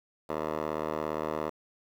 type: tone with band-pass filter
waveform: 10% pulse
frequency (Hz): 77.4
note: D#2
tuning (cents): -9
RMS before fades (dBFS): -33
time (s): 0.29-1.5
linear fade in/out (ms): 10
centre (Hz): 740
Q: 2.1
effects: 9-bit